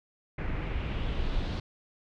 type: noise with low-pass filter sweep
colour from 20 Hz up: brown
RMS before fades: -31 dBFS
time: 0.38-1.6 s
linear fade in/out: 5 ms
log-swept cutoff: 2100 to 4200 Hz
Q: 2.5
effects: none